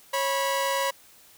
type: tone pair together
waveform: sawtooth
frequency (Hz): 548.9 / 978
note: C#5 / B5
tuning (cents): -17 / -17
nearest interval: minor seventh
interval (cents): 1000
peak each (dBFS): -23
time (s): 0.13-0.91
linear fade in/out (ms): 10
effects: white hiss -54 dBFS RMS until 1.37 s